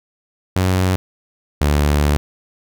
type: tone pair in turn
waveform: sawtooth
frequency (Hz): 92.8 / 73.32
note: F#2 / D2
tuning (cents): +6 / -2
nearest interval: major third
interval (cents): 408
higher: first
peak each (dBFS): -10 / -9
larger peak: second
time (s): 0.56-0.96 / 1.61-2.17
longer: second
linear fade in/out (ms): 0
effects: none